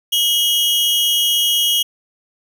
40% pulse tone pair together, 2914 / 3250 Hz, F#7 / G#7, -27 / -38 cents, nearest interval major second, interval 189 cents, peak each -16 dBFS, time 0.12-1.83 s, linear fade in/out 10 ms, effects none

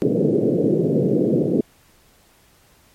white band-pass noise, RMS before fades -18 dBFS, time 0.02-1.61 s, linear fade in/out 0 ms, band 130 to 490 Hz, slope 48 dB/octave, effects pink hiss -55 dBFS RMS until 2.94 s + MP3 64 kbps

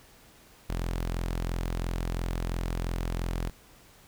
sawtooth tone, 42.93 Hz, F1, 29 cents flat, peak -25 dBFS, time 0.69-3.5 s, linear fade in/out 10 ms, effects pink hiss -56 dBFS RMS until 4.07 s

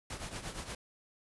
pink noise with tremolo, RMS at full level -39 dBFS, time 0.1-0.75 s, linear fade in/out 2 ms, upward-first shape triangle, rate 8.6 Hz, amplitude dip 75%, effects resampled to 24000 Hz

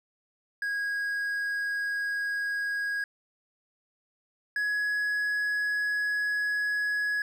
triangle tone pair in turn, 1646 / 1677.7 Hz, G#6 / G#6, -16 / +17 cents, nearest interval unison, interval 33 cents, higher second, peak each -26 / -24 dBFS, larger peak second, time 0.62-3.04 / 4.56-7.22 s, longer second, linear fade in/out 2 ms, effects none

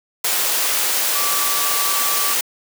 sine tone in noise, 1157 Hz, D6, 26 cents flat, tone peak -25 dBFS, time 1.15-2.34 s, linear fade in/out 5 ms, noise white, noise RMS -19 dBFS, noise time 0.24-2.41 s, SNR -9 dB, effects high-pass 400 Hz 12 dB/octave

